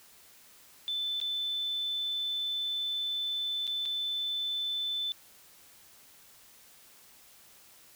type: tone with dropouts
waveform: sine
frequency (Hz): 3520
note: A7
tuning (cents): 0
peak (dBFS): -30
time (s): 0.88-5.12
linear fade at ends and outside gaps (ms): 0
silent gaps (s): 1.201-1.214 / 3.669-3.676 / 3.854-3.858
effects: white hiss -57 dBFS RMS until 7.95 s